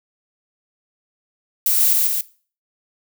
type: noise with echo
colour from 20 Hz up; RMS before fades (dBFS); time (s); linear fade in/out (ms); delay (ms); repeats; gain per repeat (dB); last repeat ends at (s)
violet; -17; 1.66-1.93; 2; 140; 2; -2; 2.21
effects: noise-tail reverb RT60 0.4 s tail -19 dB re dry